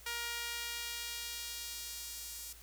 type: tone with high-pass filter sweep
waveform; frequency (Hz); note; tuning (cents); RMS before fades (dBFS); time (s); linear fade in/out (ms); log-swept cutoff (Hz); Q
sawtooth; 471.8; A#4; +21; -42; 0.06-2.53; 5; 1600 to 6800; 0.82
effects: added 56 Hz sine -57 dBFS peak until 2.62 s + white hiss -57 dBFS RMS until 2.62 s